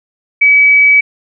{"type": "tone", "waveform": "sine", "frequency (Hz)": 2282, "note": "C#7", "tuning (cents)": 50, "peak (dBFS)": -4, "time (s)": [0.41, 1.01], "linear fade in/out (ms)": 10, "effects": []}